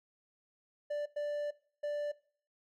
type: tone bursts at uneven times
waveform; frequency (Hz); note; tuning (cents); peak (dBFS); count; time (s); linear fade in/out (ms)
triangle; 587.3; D5; 0; -31; 3; 0.9-1.06 / 1.16-1.51 / 1.83-2.12; 10
effects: noise-tail reverb RT60 0.5 s tail -20 dB re dry